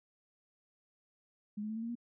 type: tone with pitch steps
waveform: sine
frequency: 208.1 / 213.7 / 219.5 / 225.4 / 231.4 / 237.7 Hz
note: G#3 / G#3 / A3 / A3 / A#3 / A#3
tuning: +4 / +50 / -4 / +42 / -13 / +34 cents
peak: -36 dBFS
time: 1.57-1.954 s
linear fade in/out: 10 ms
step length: 64 ms
effects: none